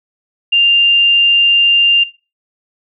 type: tone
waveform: sine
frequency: 2794 Hz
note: F7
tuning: in tune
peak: -7 dBFS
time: 0.52-2.04 s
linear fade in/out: 10 ms
effects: noise-tail reverb RT60 0.3 s tail -17 dB re dry